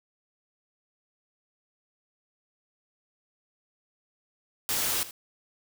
white noise with echo, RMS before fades -28 dBFS, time 4.69-5.03 s, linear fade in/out 0 ms, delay 79 ms, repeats 1, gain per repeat -15 dB, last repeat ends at 5.109 s, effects none

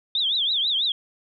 sine tone with vibrato, 3520 Hz, A7, in tune, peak -20 dBFS, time 0.15-0.92 s, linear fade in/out 2 ms, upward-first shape triangle, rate 6.1 Hz, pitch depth 230 cents each way, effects none

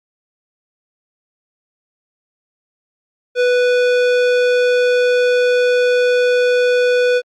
square tone, 493.9 Hz, B4, in tune, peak -12 dBFS, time 3.35-7.22 s, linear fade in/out 50 ms, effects low-pass 4000 Hz 12 dB/octave + Opus 48 kbps

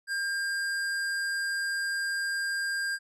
square tone, 1603 Hz, G6, 38 cents sharp, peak -29 dBFS, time 0.07-2.99 s, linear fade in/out 50 ms, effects resampled to 24000 Hz

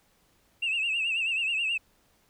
sine tone with vibrato, 2682 Hz, E7, 29 cents sharp, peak -24 dBFS, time 0.62-1.78 s, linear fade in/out 10 ms, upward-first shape triangle, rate 9.3 Hz, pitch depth 110 cents each way, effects tanh soft clip ceiling -22 dBFS + pink hiss -66 dBFS RMS until 2.29 s

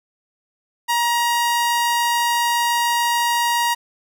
sawtooth tone, 947 Hz, A#5, 27 cents sharp, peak -13 dBFS, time 0.88-3.75 s, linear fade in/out 20 ms, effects none

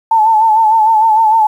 sine tone with vibrato, 880 Hz, A5, in tune, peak -6 dBFS, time 0.11-1.47 s, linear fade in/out 5 ms, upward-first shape sine, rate 6.6 Hz, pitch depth 58 cents each way, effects 7-bit

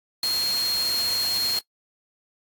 sine tone in noise, 4240 Hz, C8, 22 cents sharp, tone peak -22 dBFS, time 0.23-1.59 s, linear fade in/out 2 ms, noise white, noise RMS -31 dBFS, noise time 0.23-1.59 s, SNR +6 dB, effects noise-tail reverb RT60 0.1 s tail -20 dB re dry + AAC 64 kbps

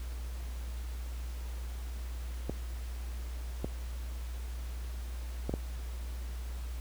clicks, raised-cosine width 2 ms, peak -19 dBFS, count 4, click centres 2.496 / 3.645 / 5.495 / 5.539 s, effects added 60 Hz sine -36 dBFS peak until 6.8 s + pink hiss -52 dBFS RMS until 6.8 s

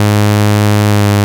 sawtooth tone with pitch glide, 104.2 to 102.23 Hz, G#2 to G#2, +6 to -27 cents, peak -3 dBFS, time 0-1.24 s, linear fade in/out 0 ms, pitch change -33 cents, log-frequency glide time 0.87-1.07 s, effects none

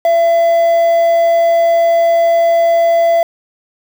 triangle tone with quantisation, 673 Hz, E5, 36 cents sharp, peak -6 dBFS, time 0.05-3.23 s, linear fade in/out 2 ms, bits 5, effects none

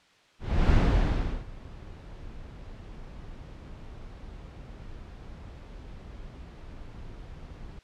brown noise with ADSR envelope, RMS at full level -19 dBFS, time 0.39-7.79 s, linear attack 330 ms, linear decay 720 ms, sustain -24 dB, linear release 3 ms, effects white hiss -60 dBFS RMS until 7.83 s + low-pass 4000 Hz 12 dB/octave

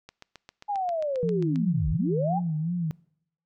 click train, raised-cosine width 0.2 ms, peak -26 dBFS, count 12, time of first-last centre 0.09-1.559 s, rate 7.49 Hz
sine linear two-way sweep, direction down then up, 840 to 42 to 840 Hz, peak -25 dBFS, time 0.68-2.4 s, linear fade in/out 20 ms, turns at 1.9 s
sine tone with vibrato, 164.81 Hz, E3, in tune, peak -25 dBFS, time 1.23-2.91 s, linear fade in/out 0 ms, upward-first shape sine, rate 2.8 Hz, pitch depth 130 cents each way
effects noise-tail reverb RT60 0.7 s tail -24 dB re dry

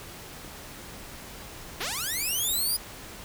5% pulse linear sweep, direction up, 307.9 to 4978 Hz, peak -18 dBFS, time 1.8-2.77 s, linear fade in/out 10 ms, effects pink hiss -43 dBFS RMS until 3.24 s

